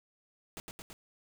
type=noise with echo; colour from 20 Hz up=pink; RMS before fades=-43 dBFS; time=0.57-0.6 s; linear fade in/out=0 ms; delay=110 ms; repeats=3; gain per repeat=-2 dB; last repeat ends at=0.93 s; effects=none